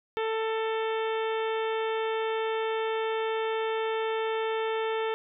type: harmonic tone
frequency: 443.9 Hz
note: A4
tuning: 15 cents sharp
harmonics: 1 / 2 / 3 / 4 / 5 / 6 / 7 / 8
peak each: -28 / -34 / -38 / -40 / -42 / -44 / -45 / -46 dBFS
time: 0.17-5.14 s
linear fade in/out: 0 ms
effects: none